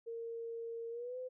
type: tone with pitch glide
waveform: sine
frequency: 461 to 508.6 Hz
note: A#4 to C5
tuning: -19 to -49 cents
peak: -40 dBFS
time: 0.06-1.29 s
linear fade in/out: 20 ms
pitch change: +170 cents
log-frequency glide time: 0.9-1.18 s
effects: none